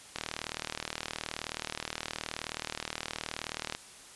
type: click train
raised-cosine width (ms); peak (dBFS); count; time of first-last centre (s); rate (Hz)
0.2; -16; 141; 0.16-3.75; 39
effects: white hiss -51 dBFS RMS until 4.15 s + resampled to 24000 Hz